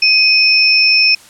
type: tone pair together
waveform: sine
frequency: 2513 / 5325 Hz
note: D#7 / E8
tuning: +17 / +17 cents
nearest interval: octave + minor second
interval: 1300 cents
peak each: -10 dBFS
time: 0.02-1.15 s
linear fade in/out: 5 ms
effects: white hiss -41 dBFS RMS until 1.29 s + low-pass 10000 Hz 12 dB/octave